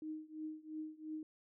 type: tone with tremolo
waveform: sine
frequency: 311.1 Hz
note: D#4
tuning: in tune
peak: -39 dBFS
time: 0.02-1.23 s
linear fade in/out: 2 ms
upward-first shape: triangle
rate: 2.9 Hz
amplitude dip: 95%
effects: none